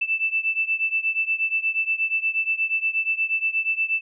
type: beating tone pair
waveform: sine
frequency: 2645 / 2653.4 Hz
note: E7 / E7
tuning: +5 / +11 cents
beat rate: 8.4 Hz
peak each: -23 / -25 dBFS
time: 0.01-4.01 s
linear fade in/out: 10 ms
effects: none